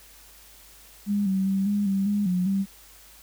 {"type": "tone with pitch steps", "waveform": "sine", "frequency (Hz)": [203.9, 191.4, 193.8, 204.5, 194.8, 205.2, 180.9, 195.3], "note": ["G#3", "G3", "G3", "G#3", "G3", "G#3", "F#3", "G3"], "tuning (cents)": [-32, -41, -20, -26, -11, -21, -39, -6], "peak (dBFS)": -21, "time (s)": [1.06, 2.66], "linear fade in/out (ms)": 50, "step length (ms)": 200, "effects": ["added 50 Hz sine -56 dBFS peak until 3.22 s", "white hiss -51 dBFS RMS until 3.22 s"]}